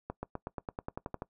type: accelerating click train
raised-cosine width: 1 ms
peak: -22 dBFS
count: 12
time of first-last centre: 0.1-1.221 s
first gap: 130 ms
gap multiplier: 0.95
effects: noise-tail reverb RT60 0.1 s tail -21 dB re dry